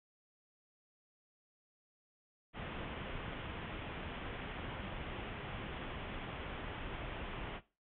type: low-pass noise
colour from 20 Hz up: pink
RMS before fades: -44 dBFS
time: 2.53-7.61 s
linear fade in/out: 50 ms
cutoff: 3400 Hz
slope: 96 dB/octave
effects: noise-tail reverb RT60 0.3 s tail -17 dB re dry